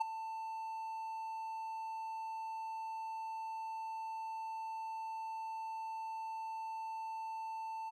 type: tone with ADSR envelope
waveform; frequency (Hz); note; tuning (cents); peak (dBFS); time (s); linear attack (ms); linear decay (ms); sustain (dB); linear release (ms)
triangle; 890; A5; +20; -25; 0-7.91; 14; 10; -13; 27
effects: none